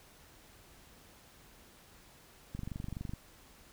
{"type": "click train", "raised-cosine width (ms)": 5, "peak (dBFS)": -27, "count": 15, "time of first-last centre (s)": [2.55, 3.136], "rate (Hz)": 23.9, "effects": ["pink hiss -59 dBFS RMS until 3.72 s"]}